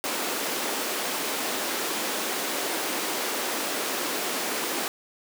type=high-pass noise; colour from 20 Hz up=pink; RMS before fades=-29 dBFS; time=0.04-4.88 s; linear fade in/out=0 ms; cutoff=270 Hz; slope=24 dB/octave; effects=none